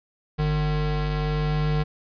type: tone pair together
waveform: square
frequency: 50.2 / 151.3 Hz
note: G1 / D#3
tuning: +42 / -48 cents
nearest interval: octave + perfect fifth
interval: 1910 cents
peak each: -27 / -24 dBFS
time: 0.38-1.84 s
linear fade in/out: 20 ms
effects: resampled to 11025 Hz